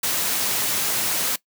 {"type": "noise", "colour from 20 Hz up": "white", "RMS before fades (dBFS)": -23, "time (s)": [0.03, 1.36], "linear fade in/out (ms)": 5, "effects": ["noise-tail reverb RT60 0.1 s tail -20 dB re dry", "high-pass 100 Hz 12 dB/octave"]}